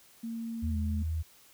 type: tone with pitch glide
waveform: sine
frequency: 228.8 to 213.5 Hz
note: A#3 to G#3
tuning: -32 to +48 cents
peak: -34 dBFS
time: 0.23-1.03 s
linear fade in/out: 10 ms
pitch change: -120 cents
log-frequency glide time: 0.69-0.76 s
type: tone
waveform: sine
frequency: 80.3 Hz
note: E2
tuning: 45 cents flat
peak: -29 dBFS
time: 0.62-1.23 s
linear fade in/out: 20 ms
effects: white hiss -59 dBFS RMS until 1.53 s